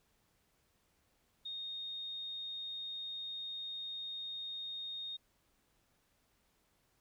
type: tone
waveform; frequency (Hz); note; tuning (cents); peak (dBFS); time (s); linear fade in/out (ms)
sine; 3700; A#7; -14; -40; 1.45-5.17; 10
effects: pink hiss -75 dBFS RMS until 7 s